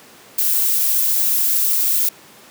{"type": "noise", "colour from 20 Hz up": "violet", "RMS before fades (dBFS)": -17, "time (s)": [0.38, 2.09], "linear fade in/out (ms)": 5, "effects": ["pink hiss -44 dBFS RMS until 2.5 s", "high-pass 200 Hz 12 dB/octave"]}